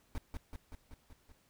brown noise with echo, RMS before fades -37 dBFS, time 0.15-0.18 s, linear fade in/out 0 ms, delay 190 ms, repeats 6, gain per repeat -3 dB, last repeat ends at 1.32 s, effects pink hiss -70 dBFS RMS until 1.49 s

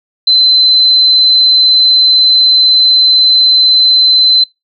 sine tone, 4059 Hz, B7, 47 cents sharp, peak -4 dBFS, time 0.27-4.44 s, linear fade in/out 5 ms, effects noise-tail reverb RT60 0.2 s tail -25 dB re dry

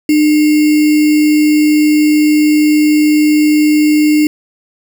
sine tone with sample-and-hold, 302.2 Hz, D4, 50 cents sharp, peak -6 dBFS, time 0.09-4.27 s, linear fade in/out 2 ms, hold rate 2450 Hz, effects none

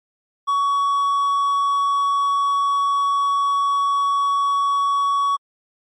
triangle tone with hard clipping, 1124 Hz, C#6, 24 cents sharp, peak -17 dBFS, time 0.47-5.37 s, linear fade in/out 20 ms, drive 6 dB, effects MP3 48 kbps

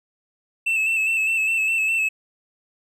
triangle tone with vibrato, 2637 Hz, E7, in tune, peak -17 dBFS, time 0.66-2.09 s, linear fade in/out 10 ms, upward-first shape square, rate 4.9 Hz, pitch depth 30 cents each way, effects none

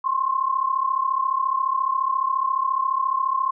sine tone pair together, 1047 / 1081.4 Hz, C6 / C#6, +1 / -43 cents, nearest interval minor second, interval 56 cents, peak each -22 / -23 dBFS, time 0.04-3.51 s, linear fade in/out 10 ms, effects none

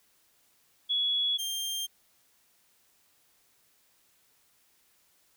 sine / sawtooth tone pair in turn, 3375 / 3186 Hz, G#7 / G7, +27 / +27 cents, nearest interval minor second, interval 100 cents, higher first, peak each -25 / -28 dBFS, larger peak first, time 0.89-1.38 / 1.38-1.87 s, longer neither, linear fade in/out 20 ms, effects white hiss -67 dBFS RMS until 5.36 s

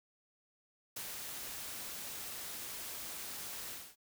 white noise with ADSR envelope, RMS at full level -41 dBFS, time 0.96-3.96 s, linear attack 8 ms, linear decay 65 ms, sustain -3 dB, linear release 250 ms, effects none

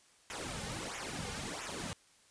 pink noise with flanger, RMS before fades -41 dBFS, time 0.3-1.93 s, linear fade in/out 0 ms, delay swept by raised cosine 0.22 to 3.12 ms, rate 1.5 Hz, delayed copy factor -0.8, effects white hiss -65 dBFS RMS until 2.3 s + resampled to 22050 Hz

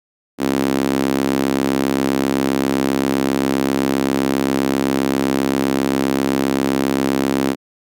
sawtooth tone with high-pass filter, 67.6 Hz, C#2, 43 cents flat, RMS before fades -18 dBFS, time 0.38-7.56 s, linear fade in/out 50 ms, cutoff 270 Hz, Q 2.5, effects none

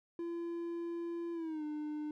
triangle tone with pitch glide, 340 to 301.2 Hz, F4 to D4, -46 to +44 cents, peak -35 dBFS, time 0.19-2.11 s, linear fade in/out 2 ms, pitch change -210 cents, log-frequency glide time 1.33-1.64 s, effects none

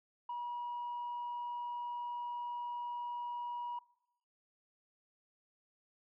sine tone, 963 Hz, B5, 44 cents flat, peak -36 dBFS, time 0.29-3.79 s, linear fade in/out 5 ms, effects noise-tail reverb RT60 0.8 s tail -21 dB re dry + tanh soft clip ceiling -35 dBFS

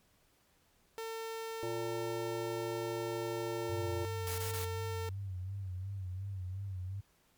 sawtooth tone, 450 Hz, A4, 39 cents sharp, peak -35 dBFS, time 0.98-5.09 s, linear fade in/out 0 ms
harmonic tone, 116.54 Hz, A#2, in tune, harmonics 1 / 3 / 5 / 7 / 8, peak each -44 / -38 / -44 / -52 / -52 dBFS, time 1.63-4.05 s, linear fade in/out 0 ms
sine tone with vibrato, 95 Hz, F#2, 46 cents sharp, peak -37 dBFS, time 3.69-7.01 s, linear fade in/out 10 ms, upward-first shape sine, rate 2.8 Hz, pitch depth 83 cents each way
white noise bursts, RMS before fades -42 dBFS, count 3, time 4.27-4.646 s, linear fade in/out 0 ms, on 110 ms, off 23 ms
effects pink hiss -70 dBFS RMS until 7.37 s + MP3 96 kbps

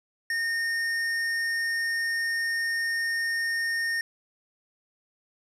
sine tone with hard clipping, 1835 Hz, A#6, 28 cents flat, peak -27 dBFS, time 0.3-4.01 s, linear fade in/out 2 ms, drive 10 dB, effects none

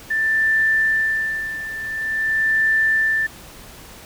sine tone with tremolo, 1772 Hz, A6, 12 cents sharp, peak -14 dBFS, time 0.1-3.27 s, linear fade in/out 10 ms, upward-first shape sine, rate 0.47 Hz, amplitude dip 75%, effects pink hiss -41 dBFS RMS until 4.05 s

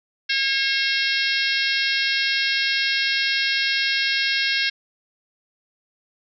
harmonic tone with a mistuned harmonic, 542 Hz, C#5, 39 cents flat, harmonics 3 / 4 / 5 / 6 / 7 / 8 / 9 / 10, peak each -25 / -26 / -27 / -28 / -28 / -29 / -30 / -30 dBFS, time 0.29-4.7 s, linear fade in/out 10 ms, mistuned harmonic 8, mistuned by -29 cents, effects none

